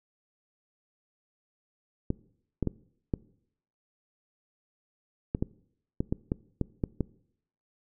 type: clicks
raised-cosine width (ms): 3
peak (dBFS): -14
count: 12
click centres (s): 2.104 / 2.627 / 2.673 / 3.138 / 5.349 / 5.425 / 6.005 / 6.125 / 6.319 / 6.613 / 6.838 / 7.007
effects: noise-tail reverb RT60 0.7 s tail -22 dB re dry